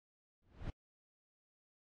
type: noise with exponential growth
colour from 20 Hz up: brown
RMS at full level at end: -38 dBFS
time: 0.42-0.7 s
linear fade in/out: 1 ms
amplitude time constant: 60 ms
effects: low-pass 4000 Hz 12 dB/octave + AAC 48 kbps